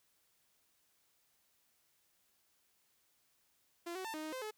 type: tone with pitch steps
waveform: sawtooth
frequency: 343.1 / 375.2 / 893 / 309.6 / 311.6 / 517 / 428.7 Hz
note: F4 / F#4 / A5 / D#4 / D#4 / C5 / A4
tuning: -31 / +24 / +25 / -9 / +3 / -21 / -45 cents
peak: -37 dBFS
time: 3.86-4.511 s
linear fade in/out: 10 ms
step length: 93 ms
effects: white hiss -75 dBFS RMS until 4.57 s